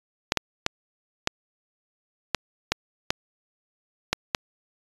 clicks, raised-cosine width 0.2 ms, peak -3 dBFS, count 9, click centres 0.321 / 0.373 / 0.664 / 1.274 / 2.347 / 2.72 / 3.105 / 4.13 / 4.348 s, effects resampled to 24000 Hz

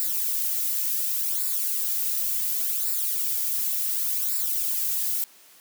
violet noise with flanger, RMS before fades -26 dBFS, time 0-5.24 s, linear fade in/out 0 ms, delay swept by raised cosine 0.32 to 2.62 ms, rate 0.69 Hz, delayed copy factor -0.7, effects white hiss -53 dBFS RMS until 5.6 s + high-pass 200 Hz 12 dB/octave

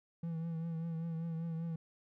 triangle tone with vibrato, 164.81 Hz, E3, in tune, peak -34 dBFS, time 0.23-1.76 s, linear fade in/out 5 ms, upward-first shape triangle, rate 5.1 Hz, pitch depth 46 cents each way, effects none

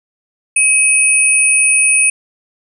sine tone pair together, 2545 / 9384 Hz, D#7 / D9, +39 / -2 cents, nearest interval octave + major seventh, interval 2259 cents, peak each -11 dBFS, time 0.56-2.1 s, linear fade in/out 5 ms, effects none

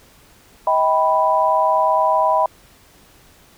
sine chord, Eb augmented, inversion none, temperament equal with one note detuned, 635 / 784 / 987.8 Hz, Eb5 / G5 / B5, +35 / 0 / 0 cents, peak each -18 / -20 / -16 dBFS, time 0.67-2.46 s, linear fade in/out 2 ms, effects pink hiss -50 dBFS RMS until 3.57 s

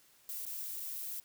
violet noise with dropouts, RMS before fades -41 dBFS, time 0.29-1.2 s, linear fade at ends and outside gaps 1 ms, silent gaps 0.453-0.465 / 0.798-0.802 s, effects white hiss -65 dBFS RMS until 1.24 s

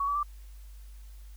sine tone with pitch steps, 1120 / 1147.5 / 1175.7 Hz, C#6 / D6 / D6, +18 / -40 / +2 cents, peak -26 dBFS, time 0-0.231 s, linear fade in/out 5 ms, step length 77 ms, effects added 50 Hz sine -44 dBFS peak until 1.36 s + white hiss -62 dBFS RMS until 1.36 s

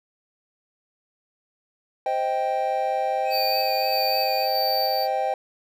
triangle chord, C minor, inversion none, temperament just, 523.3 / 627.9 / 784.9 Hz, C5 / Eb5 / G5, 0 / +16 / +2 cents, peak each -26 / -26 / -22 dBFS, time 2.06-5.34 s, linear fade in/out 2 ms
triangle tone with vibrato, 2500 Hz, D#7, 8 cents sharp, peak -32 dBFS, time 3.24-4.48 s, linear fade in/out 50 ms, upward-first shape sine, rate 3.4 Hz, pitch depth 40 cents each way
square tone with tremolo, 4600 Hz, D8, 37 cents flat, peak -25 dBFS, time 3.3-5.08 s, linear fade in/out 50 ms, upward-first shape square, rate 1.6 Hz, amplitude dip 30%
effects none

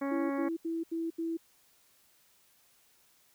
harmonic tone, 277.2 Hz, C#4, in tune, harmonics 1 / 2 / 3 / 4 / 5 / 6 / 7 / 8, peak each -32 / -37 / -44 / -42 / -50 / -49 / -50 / -51 dBFS, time 0.01-0.49 s, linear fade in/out 10 ms
sine tone bursts, 330 Hz, E4, 2 cents sharp, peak -31 dBFS, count 5, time 0.11-1.372 s, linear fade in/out 10 ms, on 190 ms, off 78 ms
effects white hiss -66 dBFS RMS until 3.34 s

